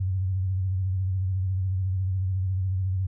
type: tone with vibrato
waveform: sine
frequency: 94 Hz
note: F#2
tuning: 28 cents sharp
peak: -23 dBFS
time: 0-3.07 s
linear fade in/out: 10 ms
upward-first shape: sine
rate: 14 Hz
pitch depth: 56 cents each way
effects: none